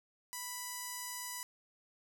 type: tone with notch filter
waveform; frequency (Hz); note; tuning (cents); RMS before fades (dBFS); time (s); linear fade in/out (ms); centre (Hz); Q
5% pulse; 987.8; B5; 0; -43; 0.33-1.43; 0; 3400; 1.6
effects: none